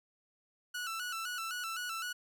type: tone with vibrato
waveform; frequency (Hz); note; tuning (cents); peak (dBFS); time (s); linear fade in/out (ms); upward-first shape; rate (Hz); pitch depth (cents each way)
sawtooth; 1396.9; F6; 0; -33; 0.74-2.13; 10; square; 3.9; 82
effects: none